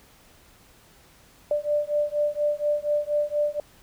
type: beating tone pair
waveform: sine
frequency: 589 / 593.2 Hz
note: D5 / D5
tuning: +5 / +17 cents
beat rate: 4.2 Hz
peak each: -25 dBFS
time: 1.51-3.6 s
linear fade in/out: 2 ms
effects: pink hiss -55 dBFS RMS until 3.82 s